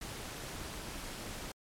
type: noise with amplitude modulation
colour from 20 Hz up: pink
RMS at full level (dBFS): -40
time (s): 0.01-1.52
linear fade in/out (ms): 5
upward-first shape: sine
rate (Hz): 246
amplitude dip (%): 60
effects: low-pass 12000 Hz 12 dB/octave + MP3 96 kbps